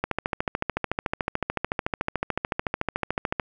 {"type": "click train", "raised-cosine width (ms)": 0.5, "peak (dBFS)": -9, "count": 47, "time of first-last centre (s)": [0.04, 3.398], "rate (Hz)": 13.7, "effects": []}